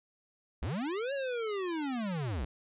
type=linear two-way sweep; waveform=square; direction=up then down; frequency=51.91 to 567 to 51.91 Hz; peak=-33 dBFS; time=0.62-2.45 s; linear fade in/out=5 ms; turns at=1.13 s; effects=resampled to 8000 Hz